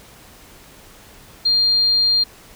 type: tone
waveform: sine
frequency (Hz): 4200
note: C8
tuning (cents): +6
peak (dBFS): -13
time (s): 1.45-2.24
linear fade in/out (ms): 10
effects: pink hiss -45 dBFS RMS until 2.55 s